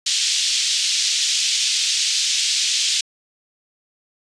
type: band-pass noise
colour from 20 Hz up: pink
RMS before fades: -20 dBFS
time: 0.06-3.01 s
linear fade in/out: 5 ms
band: 3100 to 7100 Hz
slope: 24 dB/octave
effects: resampled to 22050 Hz